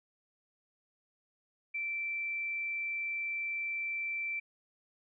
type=tone; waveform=sine; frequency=2338 Hz; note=D7; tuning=8 cents flat; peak=-33 dBFS; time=1.74-4.4 s; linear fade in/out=10 ms; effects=none

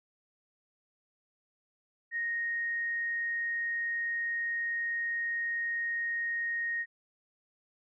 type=tone; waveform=sine; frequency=1864.7 Hz; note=A#6; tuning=in tune; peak=-30 dBFS; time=2.11-6.86 s; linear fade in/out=50 ms; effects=none

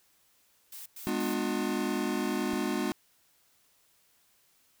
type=noise bursts; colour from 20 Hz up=blue; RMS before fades=-44 dBFS; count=3; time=0.72-1.34 s; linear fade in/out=5 ms; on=140 ms; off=100 ms
type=chord; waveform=square; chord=G# diminished seventh; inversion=none; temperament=just; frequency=207.7 / 249.2 / 299 / 358.8 Hz; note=G#3 / B3 / D4 / F4; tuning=0 / +16 / +31 / +47 cents; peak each=-35 dBFS; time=1.07-2.92 s; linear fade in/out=0 ms
type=click; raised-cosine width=3 ms; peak=-30 dBFS; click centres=2.533 s
effects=white hiss -67 dBFS RMS until 4.8 s

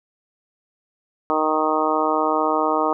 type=harmonic tone; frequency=155.56 Hz; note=D#3; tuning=in tune; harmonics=2 / 3 / 4 / 5 / 6 / 7 / 8; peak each=-25 / -25 / -25 / -25 / -25 / -25 / -25 dBFS; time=1.3-2.93 s; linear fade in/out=0 ms; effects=none

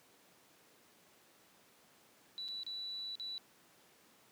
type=tone with dropouts; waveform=sine; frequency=3951 Hz; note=B7; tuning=in tune; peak=-40 dBFS; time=2.38-3.38 s; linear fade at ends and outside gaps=0 ms; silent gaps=2.481-2.486 / 2.633-2.665 / 3.154-3.198 s; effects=pink hiss -65 dBFS RMS until 4.31 s + high-pass 200 Hz 12 dB/octave

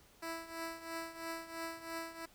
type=tone with tremolo; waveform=10% pulse; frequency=329.6 Hz; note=E4; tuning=in tune; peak=-30 dBFS; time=0.22-2.26 s; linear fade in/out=10 ms; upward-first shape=triangle; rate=3 Hz; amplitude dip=80%; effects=pink hiss -64 dBFS RMS until 2.34 s

